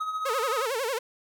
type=tone with tremolo; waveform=triangle; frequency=1267 Hz; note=D#6; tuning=31 cents sharp; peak=-24 dBFS; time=0-0.66 s; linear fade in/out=10 ms; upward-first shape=triangle; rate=14 Hz; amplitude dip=60%
type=tone with vibrato; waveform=sawtooth; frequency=493.9 Hz; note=B4; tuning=in tune; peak=-23 dBFS; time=0.25-0.99 s; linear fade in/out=10 ms; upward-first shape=sine; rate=11 Hz; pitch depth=210 cents each way
effects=none